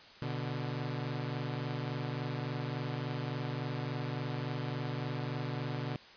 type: tone pair together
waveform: sawtooth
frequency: 123.31 / 146.83 Hz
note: B2 / D3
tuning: -2 / 0 cents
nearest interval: minor third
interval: 302 cents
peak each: -33 / -34 dBFS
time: 0.22-5.96 s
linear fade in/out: 0 ms
effects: white hiss -54 dBFS RMS until 6.16 s + resampled to 11025 Hz